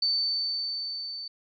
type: tone with level ramp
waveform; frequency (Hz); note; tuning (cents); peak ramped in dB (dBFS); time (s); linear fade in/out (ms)
sine; 4539; C#8; +40; -22 to -35; 0.02-1.28; 5
effects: none